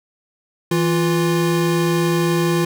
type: tone pair together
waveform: square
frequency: 164.6 / 348.8 Hz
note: E3 / F4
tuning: -2 / -2 cents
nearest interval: octave + minor second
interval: 1300 cents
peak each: -19 dBFS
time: 0.71-2.65 s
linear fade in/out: 5 ms
effects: none